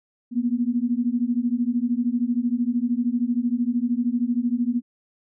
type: beating tone pair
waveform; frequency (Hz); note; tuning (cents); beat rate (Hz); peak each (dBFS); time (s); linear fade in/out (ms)
sine; 234.5 / 247.5; A#3 / B3; +11 / +4; 13; -23; 0.31-4.82; 50
effects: none